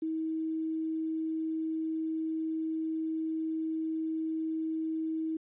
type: tone with quantisation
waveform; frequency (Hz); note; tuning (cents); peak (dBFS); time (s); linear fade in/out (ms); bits
sine; 319.5; D#4; +46; -30; 0.02-5.37; 5; 10
effects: resampled to 8000 Hz